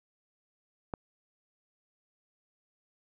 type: click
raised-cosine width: 1 ms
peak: -20 dBFS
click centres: 0.938 s
effects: none